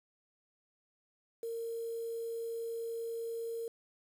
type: tone with quantisation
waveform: sine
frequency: 459.9 Hz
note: A#4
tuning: 23 cents flat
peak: -36 dBFS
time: 1.43-3.68 s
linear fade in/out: 2 ms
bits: 9
effects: none